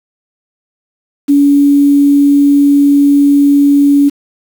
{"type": "tone with quantisation", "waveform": "sine", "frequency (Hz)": 284.2, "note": "C#4", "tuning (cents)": 43, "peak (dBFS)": -4, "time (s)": [1.28, 4.1], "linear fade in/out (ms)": 20, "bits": 5, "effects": []}